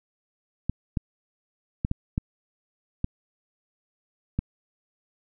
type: clicks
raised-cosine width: 5 ms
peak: -12 dBFS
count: 7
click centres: 0.696 / 0.972 / 1.849 / 1.914 / 2.179 / 3.044 / 4.39 s
effects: none